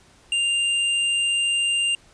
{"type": "tone", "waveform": "square", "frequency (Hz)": 2794, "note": "F7", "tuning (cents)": 0, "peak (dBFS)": -20, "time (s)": [0.32, 1.95], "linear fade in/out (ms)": 2, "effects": ["pink hiss -54 dBFS RMS until 2.13 s", "resampled to 22050 Hz"]}